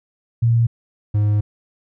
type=tone pair in turn; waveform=sine / triangle; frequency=116.54 / 104.46 Hz; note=A#2 / G#2; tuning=0 / +11 cents; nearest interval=major second; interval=189 cents; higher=first; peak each=-12 dBFS; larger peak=neither; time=0.42-0.67 / 1.14-1.41 s; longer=second; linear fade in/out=10 ms; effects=none